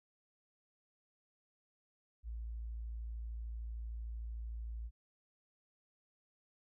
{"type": "tone", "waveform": "sine", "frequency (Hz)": 56.6, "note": "A1", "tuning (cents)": 50, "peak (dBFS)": -40, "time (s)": [2.23, 4.91], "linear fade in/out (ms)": 50, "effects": []}